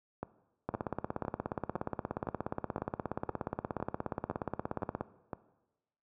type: two click trains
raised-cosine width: 1 ms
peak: -22 / -19 dBFS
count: 11 / 74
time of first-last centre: 0.23-5.332 / 0.69-5.01 s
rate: 1.96 / 16.9 Hz
effects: noise-tail reverb RT60 1.0 s tail -17 dB re dry + high-pass 80 Hz 12 dB/octave